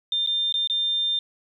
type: tone with dropouts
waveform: sine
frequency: 3600 Hz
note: A7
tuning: 39 cents sharp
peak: -21 dBFS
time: 0.12-1.19 s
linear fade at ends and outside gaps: 2 ms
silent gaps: 0.263-0.272 / 0.525-0.54 / 0.674-0.698 s
effects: 9-bit